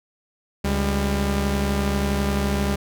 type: tone pair together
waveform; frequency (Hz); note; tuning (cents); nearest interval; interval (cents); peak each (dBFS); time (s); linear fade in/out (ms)
sawtooth; 70.71 / 200; C#2 / G3; +35 / +35; octave + tritone; 1800; -19; 0.64-2.76; 10
effects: none